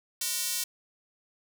square tone with high-pass filter, 207.7 Hz, G#3, in tune, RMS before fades -31 dBFS, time 0.21-0.64 s, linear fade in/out 5 ms, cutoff 5500 Hz, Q 0.65, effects none

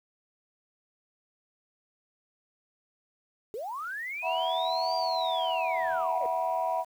sine linear two-way sweep, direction up then down, 392 to 4759 to 441.3 Hz, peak -33 dBFS, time 3.54-6.26 s, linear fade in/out 0 ms, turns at 4.96 s
sine chord, E suspended second, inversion none, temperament equal with one note detuned, 659.3 / 740 / 970.8 Hz, E5 / F#5 / B5, 0 / 0 / -30 cents, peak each -30 dBFS, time 4.22-6.85 s, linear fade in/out 50 ms
effects tanh soft clip ceiling -19 dBFS + 9-bit

